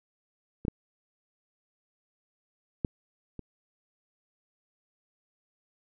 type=clicks; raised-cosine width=3 ms; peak=-20 / -14 / -14 / -26 dBFS; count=4; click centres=0.651 / 0.682 / 2.848 / 3.393 s; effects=none